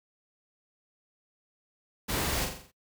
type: noise with echo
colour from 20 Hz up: pink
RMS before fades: -31 dBFS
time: 2.08-2.46 s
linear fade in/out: 20 ms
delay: 43 ms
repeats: 6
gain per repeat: -5 dB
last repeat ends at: 2.718 s
effects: noise-tail reverb RT60 0.1 s tail -22 dB re dry